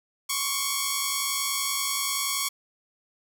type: tone pair together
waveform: 5% pulse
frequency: 1073.5 / 1124 Hz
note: C6 / C#6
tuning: +44 / +24 cents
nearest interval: minor second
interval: 80 cents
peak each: -18 / -15 dBFS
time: 0.29-2.49 s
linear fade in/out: 10 ms
effects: none